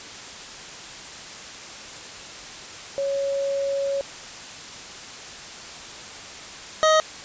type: tone pair in turn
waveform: sine / 25% pulse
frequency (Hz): 554.4 / 627.6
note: C#5 / D#5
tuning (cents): 0 / +15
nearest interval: major second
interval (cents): 215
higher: second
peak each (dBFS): -22 / -11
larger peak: second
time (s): 2.98-4.01 / 6.83-7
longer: first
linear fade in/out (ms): 0
effects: white hiss -38 dBFS RMS until 7.24 s + resampled to 16000 Hz